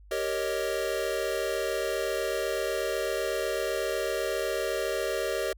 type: chord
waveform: square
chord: Eb dominant seventh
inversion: first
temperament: equal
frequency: 392 / 466.2 / 554.4 / 622.3 Hz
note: G4 / Bb4 / Db5 / Eb5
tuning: 0 / 0 / 0 / 0 cents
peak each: -34 dBFS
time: 0.11-5.53 s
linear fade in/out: 5 ms
effects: added 50 Hz sine -49 dBFS peak until 5.57 s